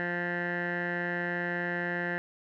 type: tone with low-pass filter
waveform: 15% pulse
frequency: 174.9 Hz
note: F3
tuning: 3 cents sharp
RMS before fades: -32 dBFS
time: 0-2.18 s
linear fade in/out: 0 ms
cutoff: 1800 Hz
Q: 6.3
effects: none